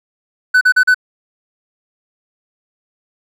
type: tone bursts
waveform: triangle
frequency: 1502 Hz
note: F#6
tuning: 26 cents sharp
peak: -5 dBFS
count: 4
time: 0.54-0.945 s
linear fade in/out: 10 ms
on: 72 ms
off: 39 ms
effects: none